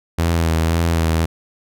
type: tone with vibrato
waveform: sawtooth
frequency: 82.4 Hz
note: E2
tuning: in tune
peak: -11 dBFS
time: 0.18-1.26 s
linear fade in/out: 10 ms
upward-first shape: sine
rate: 1.9 Hz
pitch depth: 34 cents each way
effects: none